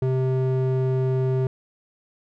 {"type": "tone with band-pass filter", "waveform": "square", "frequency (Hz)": 130.2, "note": "C3", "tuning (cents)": -8, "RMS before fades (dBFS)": -22, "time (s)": [0.02, 1.47], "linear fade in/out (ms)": 2, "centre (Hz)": 260, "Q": 8, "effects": []}